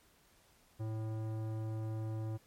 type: tone with tanh clipping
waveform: sine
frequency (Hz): 110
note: A2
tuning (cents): 0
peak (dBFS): -38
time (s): 0.79-2.38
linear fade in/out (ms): 20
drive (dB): 16
effects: pink hiss -67 dBFS RMS until 2.46 s + MP3 64 kbps